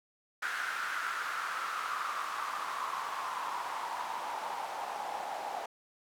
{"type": "noise with band-pass filter sweep", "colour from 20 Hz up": "white", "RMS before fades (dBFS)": -37, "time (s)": [0.42, 5.66], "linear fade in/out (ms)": 5, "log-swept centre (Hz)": [1500, 760], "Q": 5.4, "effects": []}